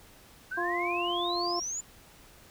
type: exponential sweep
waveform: sine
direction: up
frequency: 1480 to 7150 Hz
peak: -32 dBFS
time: 0.51-1.81 s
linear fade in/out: 10 ms
type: harmonic tone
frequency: 349.2 Hz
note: F4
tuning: in tune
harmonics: 1 / 2 / 3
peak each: -33 / -34 / -33 dBFS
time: 0.57-1.6 s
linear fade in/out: 10 ms
effects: pink hiss -55 dBFS RMS until 2.5 s